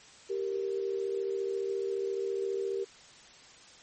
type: tone pair together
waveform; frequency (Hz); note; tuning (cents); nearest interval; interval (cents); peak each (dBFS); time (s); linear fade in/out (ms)
sine; 391.7 / 466.2; G4 / A#4; -1 / 0; minor third; 301; -31 / -35; 0.29-2.85; 20
effects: white hiss -54 dBFS RMS until 3.82 s + MP3 32 kbps